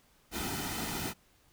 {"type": "noise with comb filter", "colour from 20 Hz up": "pink", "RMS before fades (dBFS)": -36, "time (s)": [0.31, 1.14], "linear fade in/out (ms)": 50, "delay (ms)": 1.8, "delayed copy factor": -0.65, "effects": ["pink hiss -66 dBFS RMS until 1.52 s"]}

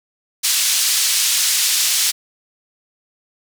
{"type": "band-pass noise", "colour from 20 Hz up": "pink", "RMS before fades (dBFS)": -17, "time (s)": [0.43, 2.12], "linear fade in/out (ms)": 20, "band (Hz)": [4000, 11000], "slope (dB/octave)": 12, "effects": []}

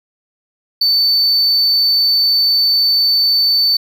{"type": "tone", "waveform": "triangle", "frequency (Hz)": 4526, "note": "C#8", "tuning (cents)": 35, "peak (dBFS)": -9, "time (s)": [0.81, 3.77], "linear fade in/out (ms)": 5, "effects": []}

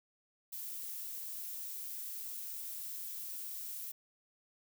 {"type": "noise", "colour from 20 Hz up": "violet", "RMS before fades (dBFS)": -43, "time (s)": [0.52, 3.92], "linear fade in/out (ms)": 10, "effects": []}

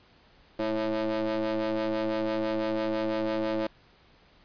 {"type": "ring-modulated tone", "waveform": "35% pulse", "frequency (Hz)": 110, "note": "A2", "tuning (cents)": 0, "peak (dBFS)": -22, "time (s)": [0.59, 3.67], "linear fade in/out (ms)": 5, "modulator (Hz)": 437, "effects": ["pink hiss -59 dBFS RMS until 4.44 s", "resampled to 11025 Hz"]}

